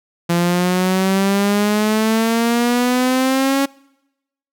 sawtooth exponential sweep, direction up, 170.5 to 277.2 Hz, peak -10 dBFS, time 0.29-3.66 s, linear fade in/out 10 ms, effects noise-tail reverb RT60 0.9 s tail -25 dB re dry

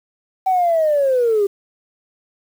sine linear sweep, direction down, 767 to 390.8 Hz, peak -12 dBFS, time 0.46-1.47 s, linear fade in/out 10 ms, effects tanh soft clip ceiling -9 dBFS + 7-bit

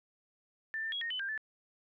sine tone with pitch steps, 1776 / 1789 / 3314 / 1853 / 3019 / 1590 / 1747 Hz, A6 / A6 / G#7 / A#6 / F#7 / G6 / A6, +16 / +28 / -4 / -11 / +34 / +24 / -13 cents, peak -34 dBFS, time 0.74-1.377 s, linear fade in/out 0 ms, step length 91 ms, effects none

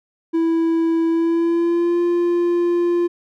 triangle tone with pitch glide, 329.4 to 347.2 Hz, E4 to F4, -1 to -10 cents, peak -13 dBFS, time 0.33-3.08 s, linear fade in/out 20 ms, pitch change +91 cents, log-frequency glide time 1.08-2.01 s, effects none

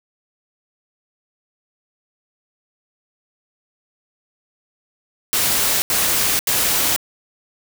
white noise bursts, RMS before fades -18 dBFS, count 3, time 5.33-6.962 s, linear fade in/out 0 ms, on 490 ms, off 81 ms, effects none

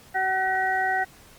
harmonic tone with a mistuned harmonic, 377.7 Hz, F#4, 36 cents sharp, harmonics 1 / 2 / 4 / 5, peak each -36 / -24 / -28 / -27 dBFS, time 0.14-1.05 s, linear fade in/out 20 ms, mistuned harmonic 5, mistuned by +16 cents, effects pink hiss -51 dBFS RMS until 1.38 s + Opus 48 kbps

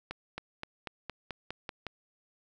accelerating click train, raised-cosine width 0.3 ms, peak -21 dBFS, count 9, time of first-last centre 0.11-1.867 s, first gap 270 ms, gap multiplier 0.94, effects none

